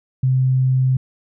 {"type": "tone", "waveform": "sine", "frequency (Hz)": 130, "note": "C3", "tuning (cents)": -11, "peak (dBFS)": -13, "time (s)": [0.23, 0.97], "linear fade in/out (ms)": 5, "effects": []}